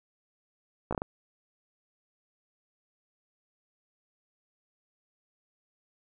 slowing click train, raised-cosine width 1 ms, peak -17 dBFS, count 5, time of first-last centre 0.91-1.019 s, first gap 16 ms, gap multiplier 1.37, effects none

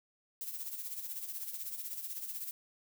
violet noise with tremolo, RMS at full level -39 dBFS, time 0.41-2.51 s, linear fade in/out 0 ms, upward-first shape sine, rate 16 Hz, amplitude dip 60%, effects none

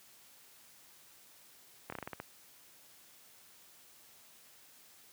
slowing click train, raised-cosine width 0.5 ms, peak -25 dBFS, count 8, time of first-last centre 1.9-2.201 s, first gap 24 ms, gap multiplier 1.19, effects white hiss -60 dBFS RMS until 5.12 s + high-pass 80 Hz 12 dB/octave

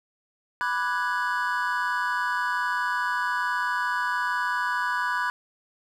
triangle chord, G# half-diminished seventh, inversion first, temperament equal, 987.8 / 1174.7 / 1480 / 1661.2 Hz, B5 / D6 / F#6 / G#6, 0 / 0 / 0 / 0 cents, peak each -26 / -31 / -27 / -29 dBFS, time 0.61-5.3 s, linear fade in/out 0 ms, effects none

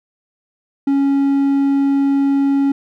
triangle tone, 277.2 Hz, C#4, in tune, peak -10 dBFS, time 0.87-2.72 s, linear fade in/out 5 ms, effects none

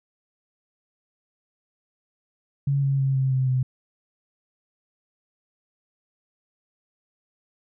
sine tone with pitch steps, 139.7 / 137.38 / 135.1 / 132.85 / 130.65 / 128.48 Hz, C#3 / C#3 / C#3 / C3 / C3 / C3, +14 / -15 / -44 / +27 / -2 / -31 cents, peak -19 dBFS, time 2.67-3.63 s, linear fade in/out 5 ms, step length 160 ms, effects none

